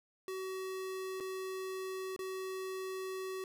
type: tone with dropouts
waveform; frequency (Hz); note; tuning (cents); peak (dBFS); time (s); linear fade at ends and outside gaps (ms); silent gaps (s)
square; 377.7; F#4; +36; -39; 0.28-3.44; 1; 1.201-1.206 / 2.163-2.191
effects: none